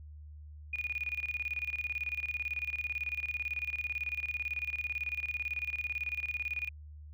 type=tone with tremolo; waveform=sine; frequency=2451 Hz; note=D#7; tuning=27 cents flat; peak=-31 dBFS; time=0.73-6.69 s; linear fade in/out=5 ms; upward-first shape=square; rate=18 Hz; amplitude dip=80%; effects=added 75 Hz sine -46 dBFS peak until 7.13 s